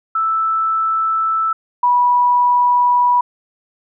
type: tone pair in turn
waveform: sine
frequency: 1318.5 / 977.7 Hz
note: E6 / B5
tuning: 0 / -18 cents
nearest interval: perfect fourth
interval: 518 cents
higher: first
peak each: -14 / -10 dBFS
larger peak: second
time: 0.15-1.53 / 1.83-3.21 s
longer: neither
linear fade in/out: 5 ms
effects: none